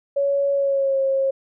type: tone with pitch glide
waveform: sine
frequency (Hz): 560 to 539.7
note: C#5 to C#5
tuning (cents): +18 to -46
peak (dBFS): -17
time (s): 0.16-1.31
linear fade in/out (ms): 10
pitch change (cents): -64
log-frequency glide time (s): 0.53-0.99
effects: none